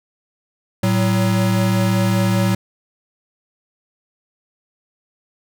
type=tone pair together; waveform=square; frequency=112 / 188.36 Hz; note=A2 / F#3; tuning=+31 / +31 cents; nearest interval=major sixth; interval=900 cents; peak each=-18 / -18 dBFS; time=0.83-2.55 s; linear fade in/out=5 ms; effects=none